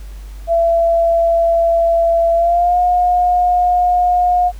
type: tone with pitch glide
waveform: sine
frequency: 672 to 716.1 Hz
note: E5 to F5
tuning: +33 to +43 cents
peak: -10 dBFS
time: 0.47-4.52 s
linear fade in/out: 50 ms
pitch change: +110 cents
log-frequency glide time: 2.34-2.78 s
effects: added 49 Hz sine -28 dBFS peak until 4.59 s + pink hiss -46 dBFS RMS until 4.59 s